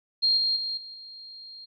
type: tone with level steps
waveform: sine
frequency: 4218 Hz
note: C8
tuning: 13 cents sharp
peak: -19 / -22 / -28 / -39 / -41 dBFS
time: 0.22-1.66 s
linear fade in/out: 20 ms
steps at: 0.37 / 0.56 / 0.77 / 0.94 s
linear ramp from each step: 5 ms
effects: none